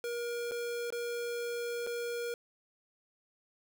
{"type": "tone with dropouts", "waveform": "square", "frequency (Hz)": 475.1, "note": "A#4", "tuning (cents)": 33, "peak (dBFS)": -35, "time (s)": [0.04, 2.34], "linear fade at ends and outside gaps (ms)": 1, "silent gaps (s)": [[0.512, 0.518], [0.904, 0.924], [1.866, 1.871]], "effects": []}